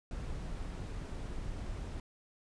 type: noise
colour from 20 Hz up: brown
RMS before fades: -40 dBFS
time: 0.11-2 s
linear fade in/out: 2 ms
effects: resampled to 22050 Hz